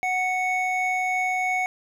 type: tone pair together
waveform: triangle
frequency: 740 / 2217 Hz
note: F#5 / C#7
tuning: 0 / 0 cents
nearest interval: octave + perfect fifth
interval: 1900 cents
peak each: -23 dBFS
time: 0.03-1.66 s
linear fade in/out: 0 ms
effects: none